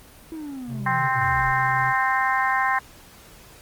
triangle linear sweep, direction down, 328.1 to 30.26 Hz, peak -29 dBFS, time 0.32-1.52 s, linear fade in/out 0 ms
triangle tone, 130 Hz, C3, 11 cents flat, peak -27 dBFS, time 0.67-1.94 s, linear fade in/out 50 ms
harmonic tone, 262 Hz, C4, 2 cents sharp, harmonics 3 / 4 / 5 / 6 / 7 / 8, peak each -25 / -23 / -33 / -27 / -25 / -32 dBFS, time 0.86-2.79 s, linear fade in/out 5 ms
effects pink hiss -48 dBFS RMS until 3.61 s + Opus 24 kbps

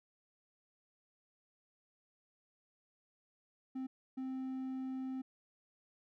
triangle tone bursts at uneven times, 261.6 Hz, C4, in tune, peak -36 dBFS, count 2, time 3.75-3.87 / 4.17-5.22 s, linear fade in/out 10 ms, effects none

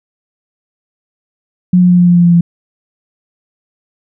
sine tone with pitch steps, 180.5 / 179.15 / 177.81 / 176.48 / 175.16 / 173.85 / 172.55 / 171.26 Hz, F#3 / F3 / F3 / F3 / F3 / F3 / F3 / F3, -43 / +44 / +31 / +18 / +5 / -8 / -21 / -34 cents, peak -4 dBFS, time 1.73-2.41 s, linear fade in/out 5 ms, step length 85 ms, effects none

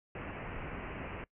pink low-pass noise, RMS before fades -42 dBFS, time 0.15-1.24 s, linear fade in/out 2 ms, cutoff 2800 Hz, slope 96 dB/octave, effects noise-tail reverb RT60 0.1 s tail -22 dB re dry

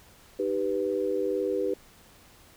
sine chord, Eb augmented, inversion none, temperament equal with one note detuned, 310.1 / 392 / 493.9 Hz, Eb4 / G4 / B4, -6 / 0 / 0 cents, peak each -33 / -28 / -29 dBFS, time 0.39-1.74 s, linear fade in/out 5 ms, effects pink hiss -55 dBFS RMS until 2.56 s

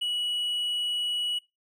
triangle tone, 2930 Hz, F#7, 18 cents flat, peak -25 dBFS, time 0.01-1.39 s, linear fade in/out 10 ms, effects noise-tail reverb RT60 0.2 s tail -20 dB re dry

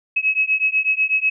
sine beating tone pair, 2562 / 2570.1 Hz, E7 / E7, -50 / -45 cents, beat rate 8.1 Hz, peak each -19 dBFS, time 0.16-1.3 s, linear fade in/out 10 ms, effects none

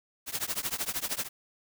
white noise with tremolo, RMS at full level -29 dBFS, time 0.26-1.29 s, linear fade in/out 50 ms, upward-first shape triangle, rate 13 Hz, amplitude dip 100%, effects none

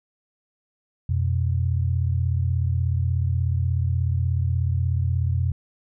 sine tone pair together, 87.4 / 123.96 Hz, F2 / B2, +2 / +7 cents, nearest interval tritone, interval 605 cents, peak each -21 / -24 dBFS, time 1.09-5.52 s, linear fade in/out 5 ms, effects none

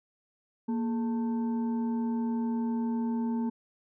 sine tone with frequency modulation, 233.1 Hz, A#3, in tune, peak -27 dBFS, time 0.68-3.5 s, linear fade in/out 10 ms, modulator 659 Hz, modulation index 0.4, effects none

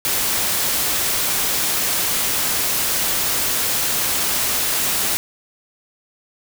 white noise, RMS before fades -20 dBFS, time 0.05-5.17 s, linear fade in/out 0 ms, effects none

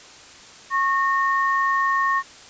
sine tone pair together, 1095 / 1837.5 Hz, C#6 / A#6, -22 / -25 cents, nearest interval major sixth, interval 897 cents, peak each -19 / -23 dBFS, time 0.7-2.23 s, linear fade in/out 50 ms, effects white hiss -44 dBFS RMS until 2.49 s + resampled to 16000 Hz

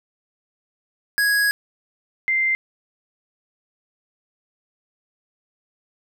square / sine tone pair in turn, 1661.2 / 2087 Hz, G#6 / C7, 0 / -5 cents, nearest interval major third, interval 395 cents, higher second, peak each -17 dBFS, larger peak neither, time 1.18-1.51 / 2.28-2.55 s, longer first, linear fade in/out 0 ms, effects none

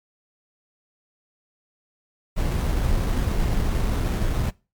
brown noise with sample-and-hold, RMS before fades -22 dBFS, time 2.36-4.51 s, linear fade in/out 20 ms, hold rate 4900 Hz, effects noise-tail reverb RT60 0.3 s tail -23 dB re dry + MP3 96 kbps

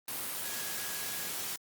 sine tone in noise, 1661.2 Hz, G#6, in tune, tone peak -48 dBFS, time 0.44-1.29 s, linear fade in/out 2 ms, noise white, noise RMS -37 dBFS, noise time 0.08-1.56 s, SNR -14 dB, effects high-pass 100 Hz 12 dB/octave + Opus 32 kbps

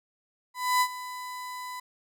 35% pulse tone with ADSR envelope, 1000 Hz, B5, 21 cents sharp, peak -18 dBFS, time 0.54-1.8 s, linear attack 270 ms, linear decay 66 ms, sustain -16 dB, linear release 6 ms, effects none

